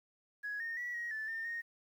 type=tone with pitch steps; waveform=sine; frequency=1672 / 1838 / 1940 / 1891 / 1751 / 1810 / 1856 Hz; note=G#6 / A#6 / B6 / A#6 / A6 / A6 / A#6; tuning=+11 / -25 / -31 / +24 / -9 / +48 / -8 cents; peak=-36 dBFS; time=0.43-1.62 s; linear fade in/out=20 ms; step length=170 ms; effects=tanh soft clip ceiling -32 dBFS + 11-bit